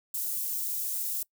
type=high-pass noise; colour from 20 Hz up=white; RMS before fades=-32 dBFS; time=0.14-1.23 s; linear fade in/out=5 ms; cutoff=10000 Hz; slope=12 dB/octave; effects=noise-tail reverb RT60 0.1 s tail -23 dB re dry